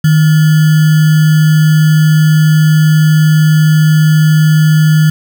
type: tone with sample-and-hold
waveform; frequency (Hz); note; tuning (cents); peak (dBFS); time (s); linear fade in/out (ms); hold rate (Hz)
sine; 155.4; D#3; -2; -4; 0.04-5.1; 5; 1575
effects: none